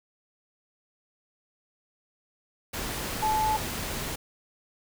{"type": "tone in noise", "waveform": "sine", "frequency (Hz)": 865, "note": "A5", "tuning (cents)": -30, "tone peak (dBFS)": -23, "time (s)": [3.22, 3.57], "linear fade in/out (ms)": 10, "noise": "pink", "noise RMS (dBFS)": -33, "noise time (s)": [2.73, 4.16], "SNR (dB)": 7, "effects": []}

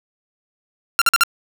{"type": "tone bursts", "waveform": "sawtooth", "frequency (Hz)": 1378, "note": "F6", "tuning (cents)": -24, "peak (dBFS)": -7, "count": 4, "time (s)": [0.99, 1.235], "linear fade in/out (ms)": 0, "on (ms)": 26, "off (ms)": 47, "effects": []}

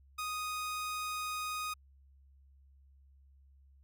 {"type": "tone", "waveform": "sawtooth", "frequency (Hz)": 1244.5, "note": "D#6", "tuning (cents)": 0, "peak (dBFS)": -32, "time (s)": [0.18, 1.74], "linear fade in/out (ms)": 10, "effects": ["added 68 Hz sine -59 dBFS peak until 3.83 s"]}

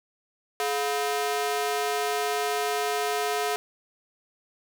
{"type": "ring-modulated tone", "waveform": "sawtooth", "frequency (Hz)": 567, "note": "C#5", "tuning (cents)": 39, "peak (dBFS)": -18, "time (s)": [0.6, 3.56], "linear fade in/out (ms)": 0, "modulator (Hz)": 143, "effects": []}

